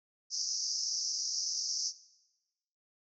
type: band-pass noise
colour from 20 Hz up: pink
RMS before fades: -35 dBFS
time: 0.3-1.93 s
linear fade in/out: 50 ms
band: 4900 to 6200 Hz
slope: 96 dB/octave
effects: noise-tail reverb RT60 1.0 s tail -18 dB re dry